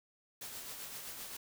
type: noise with tremolo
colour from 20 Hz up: white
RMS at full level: -44 dBFS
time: 0.41-1.37 s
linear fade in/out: 5 ms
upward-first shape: triangle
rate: 7.7 Hz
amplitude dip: 40%
effects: none